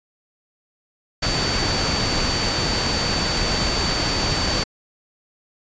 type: tone in noise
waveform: sine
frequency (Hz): 4560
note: C#8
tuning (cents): +48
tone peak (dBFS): -25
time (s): 1.22-4.64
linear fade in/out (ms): 10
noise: pink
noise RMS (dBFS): -22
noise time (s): 1.22-4.64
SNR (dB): -6
effects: resampled to 16000 Hz